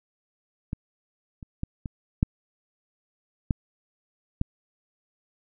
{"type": "clicks", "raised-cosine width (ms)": 5, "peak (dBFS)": [-17, -28, -16, -20, -7, -10, -11], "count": 7, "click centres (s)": [0.731, 1.428, 1.634, 1.858, 2.229, 3.508, 4.414], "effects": []}